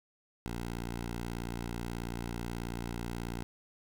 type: tone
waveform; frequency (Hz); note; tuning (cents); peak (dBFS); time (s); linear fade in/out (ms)
10% pulse; 58.4; A#1; +4; -28; 0.46-3.43; 0
effects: none